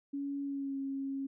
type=tone with pitch glide; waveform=sine; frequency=280.7 to 272.6 Hz; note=C#4 to C#4; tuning=+22 to -29 cents; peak=-34 dBFS; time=0.13-1.27 s; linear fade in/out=10 ms; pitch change=-51 cents; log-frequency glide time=0.43-0.78 s; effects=none